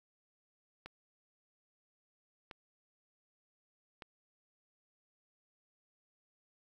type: clicks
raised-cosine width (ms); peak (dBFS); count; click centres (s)
0.3; -30; 3; 0.86 / 2.512 / 4.022
effects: 10-bit